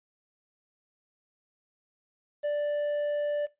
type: tone with quantisation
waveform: triangle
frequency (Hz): 587.3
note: D5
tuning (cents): 0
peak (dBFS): -24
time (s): 2.43-3.47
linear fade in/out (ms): 20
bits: 9
effects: noise-tail reverb RT60 0.2 s tail -17 dB re dry + resampled to 8000 Hz